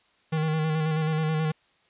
square tone with vibrato, 156.9 Hz, D#3, 15 cents sharp, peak -24 dBFS, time 0.32-1.52 s, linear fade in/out 10 ms, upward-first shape square, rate 9.3 Hz, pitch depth 26 cents each way, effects white hiss -64 dBFS RMS until 1.89 s + resampled to 8000 Hz

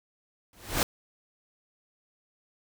pink noise with exponential growth, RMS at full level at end -21 dBFS, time 0.53-0.83 s, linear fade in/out 2 ms, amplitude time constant 64 ms, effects none

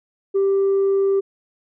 sine tone, 392 Hz, G4, in tune, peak -13 dBFS, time 0.34-1.21 s, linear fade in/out 20 ms, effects tanh soft clip ceiling -13 dBFS

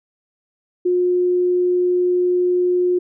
sine tone, 358.8 Hz, F4, 47 cents sharp, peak -14 dBFS, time 0.85-2.99 s, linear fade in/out 10 ms, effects none

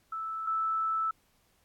sine tone pair in turn, 1315 / 1315 Hz, E6 / E6, -5 / -5 cents, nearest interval unison, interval 0 cents, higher neither, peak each -33 / -27 dBFS, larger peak second, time 0.12-0.47 / 0.47-1.11 s, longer second, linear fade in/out 5 ms, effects pink hiss -69 dBFS RMS until 1.64 s + AAC 64 kbps

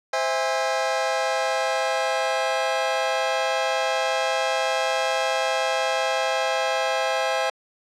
sawtooth chord, C augmented, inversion none, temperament just, 523.3 / 654.1 / 817.6 Hz, C5 / E5 / G#5, 0 / -14 / -27 cents, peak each -22 dBFS, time 0.13-7.5 s, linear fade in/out 5 ms, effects low-pass 6000 Hz 12 dB/octave

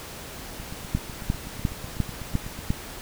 two click trains, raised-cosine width 5 ms, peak -24 / -10 dBFS, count 17 / 6, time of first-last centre 0.6-2.59 / 0.95-2.704 s, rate 8.04 / 2.85 Hz, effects pink hiss -39 dBFS RMS until 3.01 s

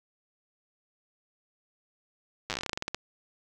slowing click train, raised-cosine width 0.2 ms, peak -14 dBFS, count 17, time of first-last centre 2.5-2.946 s, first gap 8 ms, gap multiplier 1.15, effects none

